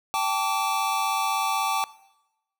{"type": "chord", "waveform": "square", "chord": "G suspended second", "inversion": "none", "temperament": "equal with one note detuned", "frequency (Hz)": [784, 880, 1155.1], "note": ["G5", "A5", "D6"], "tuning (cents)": [0, 0, -29], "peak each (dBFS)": [-29, -28, -28], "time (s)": [0.14, 1.84], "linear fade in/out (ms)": 0, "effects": ["noise-tail reverb RT60 0.9 s tail -19 dB re dry"]}